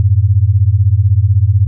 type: beating tone pair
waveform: sine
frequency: 91.1 / 107.1 Hz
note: F#2 / A2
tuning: -26 / -46 cents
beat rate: 16 Hz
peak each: -10 dBFS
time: 0-1.67 s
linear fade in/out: 0 ms
effects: none